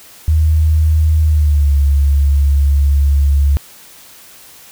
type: tone with pitch glide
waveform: sine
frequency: 78.2 to 70.48 Hz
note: D#2 to C#2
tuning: +9 to +29 cents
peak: -8 dBFS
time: 0.28-3.57 s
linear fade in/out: 0 ms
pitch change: -180 cents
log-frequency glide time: 1.23-1.74 s
effects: white hiss -40 dBFS RMS until 4.71 s